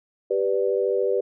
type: chord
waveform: sine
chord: G major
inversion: none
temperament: equal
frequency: 392 / 493.9 / 587.3 Hz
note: G4 / B4 / D5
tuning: 0 / 0 / 0 cents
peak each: -23 / -23 / -28 dBFS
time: 0.3-1.21 s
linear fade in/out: 10 ms
effects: none